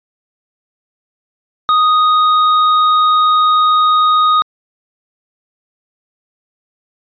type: tone with tanh clipping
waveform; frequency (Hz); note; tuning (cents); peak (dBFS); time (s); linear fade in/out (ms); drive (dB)
sine; 1244.5; D#6; 0; -10; 1.69-4.42; 0; 12
effects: resampled to 11025 Hz